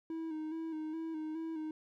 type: tone with vibrato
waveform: triangle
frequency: 318 Hz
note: D#4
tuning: 38 cents sharp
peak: -35 dBFS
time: 0.1-1.71 s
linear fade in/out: 2 ms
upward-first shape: square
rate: 2.4 Hz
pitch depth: 37 cents each way
effects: none